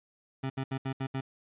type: tone bursts at uneven times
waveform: 25% pulse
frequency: 133.5 Hz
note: C3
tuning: 35 cents sharp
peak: -27 dBFS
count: 6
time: 0.43-0.5 / 0.57-0.64 / 0.71-0.78 / 0.85-0.93 / 1-1.07 / 1.14-1.21 s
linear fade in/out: 10 ms
effects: resampled to 8000 Hz